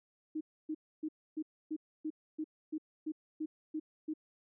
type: tone bursts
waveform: sine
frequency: 311.1 Hz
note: D#4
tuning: in tune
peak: -34 dBFS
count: 12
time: 0.35-4.138 s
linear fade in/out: 10 ms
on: 59 ms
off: 280 ms
effects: none